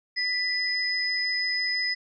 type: tone pair together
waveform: sine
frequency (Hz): 1982 / 5044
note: B6 / D#8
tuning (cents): +6 / +23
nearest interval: octave + major third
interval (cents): 1617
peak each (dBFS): -27 / -27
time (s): 0.16-1.95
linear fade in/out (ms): 20
effects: none